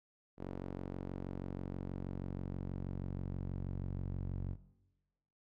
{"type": "tone with band-pass filter sweep", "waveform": "sawtooth", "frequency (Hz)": 46.25, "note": "F#1", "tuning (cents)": 0, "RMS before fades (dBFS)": -41, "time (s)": [0.37, 4.57], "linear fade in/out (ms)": 50, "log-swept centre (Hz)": [340, 110], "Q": 0.81, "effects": ["noise-tail reverb RT60 1.0 s tail -17 dB re dry"]}